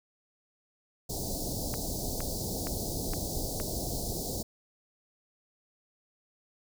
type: band-stop noise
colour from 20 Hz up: pink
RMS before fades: -34 dBFS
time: 1.09-4.43 s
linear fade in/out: 10 ms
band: 760 to 4300 Hz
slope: 48 dB/octave
type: click train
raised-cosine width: 0.5 ms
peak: -22 dBFS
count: 5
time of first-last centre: 1.74-3.6 s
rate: 2.15 Hz
effects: none